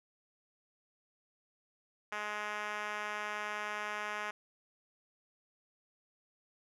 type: tone with band-pass filter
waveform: 5% pulse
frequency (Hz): 209.7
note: G#3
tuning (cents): +17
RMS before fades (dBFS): -39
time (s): 2.12-4.31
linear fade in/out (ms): 5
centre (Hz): 1400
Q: 0.69
effects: none